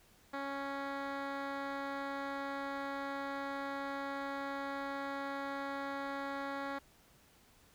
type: tone with low-pass filter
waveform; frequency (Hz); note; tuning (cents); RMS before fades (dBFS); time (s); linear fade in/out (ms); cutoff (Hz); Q
10% pulse; 277.2; C#4; 0; -40; 0.33-6.79; 10; 2600; 0.87
effects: pink hiss -65 dBFS RMS until 7.74 s